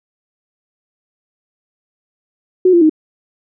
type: tone with pitch steps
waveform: sine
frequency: 368.2 / 344.1 / 312.1 Hz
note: F#4 / F4 / D#4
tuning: -8 / -26 / +5 cents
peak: -6 dBFS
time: 2.65-2.896 s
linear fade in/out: 5 ms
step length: 82 ms
effects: none